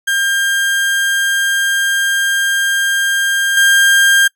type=tone with level steps; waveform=35% pulse; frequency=1600 Hz; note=G6; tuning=35 cents sharp; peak=-11 / -6 dBFS; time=0.07-4.28 s; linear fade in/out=10 ms; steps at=3.57 s; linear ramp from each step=2 ms; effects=noise-tail reverb RT60 0.1 s tail -24 dB re dry